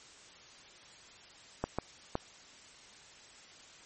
clicks, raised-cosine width 1 ms, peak -17 dBFS, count 3, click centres 1.64 / 1.786 / 2.154 s, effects white hiss -55 dBFS RMS until 3.85 s + MP3 32 kbps

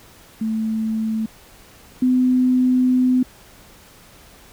sine tone pair in turn, 220.6 / 253.6 Hz, A3 / B3, +5 / +46 cents, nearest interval major second, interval 241 cents, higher second, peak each -19 / -13 dBFS, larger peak second, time 0.41-1.26 / 2.02-3.23 s, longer second, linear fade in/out 5 ms, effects pink hiss -47 dBFS RMS until 4.52 s

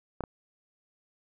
clicks, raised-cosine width 1 ms, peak -18 / -21 dBFS, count 2, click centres 0.207 / 0.238 s, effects none

